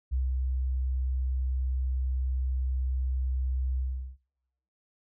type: tone with ADSR envelope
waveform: sine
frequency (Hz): 64.6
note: C2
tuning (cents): -21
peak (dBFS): -24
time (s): 0.11-4.17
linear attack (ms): 24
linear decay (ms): 170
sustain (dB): -2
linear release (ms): 390
effects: noise-tail reverb RT60 0.8 s tail -18 dB re dry + tanh soft clip ceiling -20 dBFS